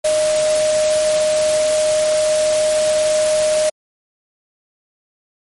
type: tone in noise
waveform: sine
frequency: 616 Hz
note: D#5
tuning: 17 cents flat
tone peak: -13 dBFS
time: 0.04-3.7 s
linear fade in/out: 10 ms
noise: white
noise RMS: -23 dBFS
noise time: 0.04-3.7 s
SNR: +7 dB
effects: MP3 48 kbps